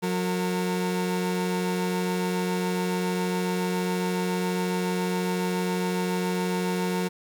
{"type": "tone pair together", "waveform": "30% pulse", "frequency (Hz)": [181.2, 456.6], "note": ["F#3", "A#4"], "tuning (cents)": [-36, -36], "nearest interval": "octave + major third", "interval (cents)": 1600, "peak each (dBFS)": [-23, -28], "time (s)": [0.02, 7.09], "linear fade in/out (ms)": 20, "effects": ["10-bit"]}